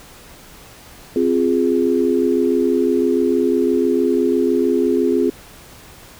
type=chord; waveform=sine; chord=F minor; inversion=second; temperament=equal; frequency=261.6 / 349.2 / 415.3 Hz; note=C4 / F4 / Ab4; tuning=0 / 0 / 0 cents; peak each=-18 dBFS; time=1.16-5.3 s; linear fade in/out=2 ms; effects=pink hiss -42 dBFS RMS until 6.19 s

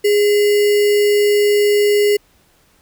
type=tone with sample-and-hold; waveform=sine; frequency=413.2 Hz; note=G#4; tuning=9 cents flat; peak=-10 dBFS; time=0.04-2.17 s; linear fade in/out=10 ms; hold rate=2450 Hz; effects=pink hiss -55 dBFS RMS until 2.81 s

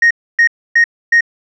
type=tone bursts; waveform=sine; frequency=1864.7 Hz; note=A#6; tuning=in tune; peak=-4 dBFS; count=4; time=0.02-1.208 s; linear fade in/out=5 ms; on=87 ms; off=280 ms; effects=tanh soft clip ceiling -4 dBFS

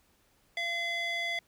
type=tone with band-pass filter; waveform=square; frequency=683 Hz; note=F5; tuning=39 cents flat; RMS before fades=-33 dBFS; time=0.57-1.39 s; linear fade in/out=2 ms; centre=2600 Hz; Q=5.1; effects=pink hiss -68 dBFS RMS until 1.47 s

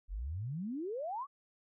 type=exponential sweep; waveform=sine; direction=up; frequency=41.2 to 1180 Hz; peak=-36 dBFS; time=0.08-1.27 s; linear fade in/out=50 ms; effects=none

